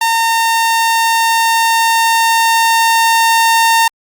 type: tone with level ramp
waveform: sawtooth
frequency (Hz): 912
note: A#5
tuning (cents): -38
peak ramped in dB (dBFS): -7 to -4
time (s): 0.01-3.88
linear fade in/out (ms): 5
effects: Opus 48 kbps